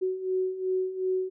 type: beating tone pair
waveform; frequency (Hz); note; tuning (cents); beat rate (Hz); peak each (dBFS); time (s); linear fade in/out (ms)
sine; 371.2 / 373.9; F#4 / F#4; +6 / +18; 2.7; -32 / -27; 0.01-1.3; 20
effects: none